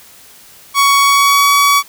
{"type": "tone with pitch glide", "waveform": "sawtooth", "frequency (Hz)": [1119, 1133.3], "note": ["C#6", "C#6"], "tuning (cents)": [16, 38], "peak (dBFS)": -4, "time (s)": [0.74, 1.83], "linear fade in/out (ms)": 50, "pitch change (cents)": 22, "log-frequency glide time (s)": [0.99, 1.53], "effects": ["white hiss -41 dBFS RMS until 1.88 s"]}